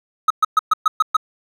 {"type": "tone bursts", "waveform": "triangle", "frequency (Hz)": 1273, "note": "D#6", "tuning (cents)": 39, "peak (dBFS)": -8, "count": 7, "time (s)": [0.28, 1.168], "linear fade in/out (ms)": 5, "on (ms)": 24, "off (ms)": 120, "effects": []}